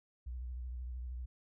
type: tone with vibrato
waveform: sine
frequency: 61.8 Hz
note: B1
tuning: 2 cents sharp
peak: -39 dBFS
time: 0.26-1.26 s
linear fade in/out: 10 ms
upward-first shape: sine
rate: 13 Hz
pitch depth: 75 cents each way
effects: none